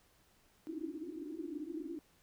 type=band-pass noise; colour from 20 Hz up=pink; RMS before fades=-43 dBFS; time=0.67-1.99 s; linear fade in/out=0 ms; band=290 to 340 Hz; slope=96 dB/octave; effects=pink hiss -69 dBFS RMS until 2.22 s